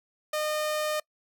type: tone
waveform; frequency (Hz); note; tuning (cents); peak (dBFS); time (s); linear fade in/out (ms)
sawtooth; 610; D#5; -34; -23; 0.33-1; 5
effects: noise-tail reverb RT60 0.1 s tail -25 dB re dry